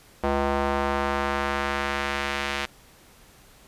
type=tone with band-pass filter sweep; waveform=square; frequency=70 Hz; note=C#2; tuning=18 cents sharp; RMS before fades=-26 dBFS; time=0.23-2.66 s; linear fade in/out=10 ms; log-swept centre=720 to 2500 Hz; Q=0.99; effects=pink hiss -53 dBFS RMS until 3.67 s + resampled to 32000 Hz